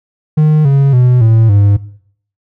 triangle tone with pitch steps, 153.5 / 138.34 / 124.68 / 112.37 / 101.27 Hz, D#3 / C#3 / B2 / A2 / G#2, -23 / -3 / +17 / +37 / -43 cents, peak -3 dBFS, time 0.37-1.77 s, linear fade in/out 10 ms, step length 280 ms, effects noise-tail reverb RT60 0.6 s tail -18 dB re dry

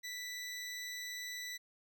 20% pulse tone, 1975.5 Hz, B6, in tune, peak -36 dBFS, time 0.03-1.58 s, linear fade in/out 20 ms, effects none

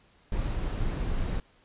brown noise, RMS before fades -29 dBFS, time 0.32-1.4 s, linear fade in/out 2 ms, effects pink hiss -62 dBFS RMS until 1.64 s + resampled to 8000 Hz

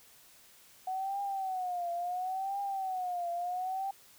sine tone with vibrato, 743 Hz, F#5, 7 cents sharp, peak -32 dBFS, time 0.87-3.91 s, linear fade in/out 5 ms, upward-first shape triangle, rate 0.72 Hz, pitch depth 140 cents each way, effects white hiss -59 dBFS RMS until 4.18 s

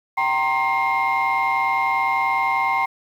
sine tone cluster, 777 / 930 / 1060 / 2121 Hz, G5 / A#5 / C6 / C7, -16 / -4 / +22 / +23 cents, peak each -22 dBFS, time 0.17-2.86 s, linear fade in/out 10 ms, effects tanh soft clip ceiling -12 dBFS + 8-bit

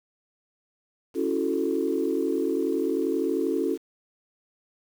sine chord, F# minor seventh, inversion second, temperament equal, 277.2 / 329.6 / 370 / 440 Hz, C#4 / E4 / F#4 / A4, 0 / 0 / 0 / 0 cents, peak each -28 dBFS, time 1.14-3.78 s, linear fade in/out 50 ms, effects tanh soft clip ceiling -13 dBFS + 8-bit

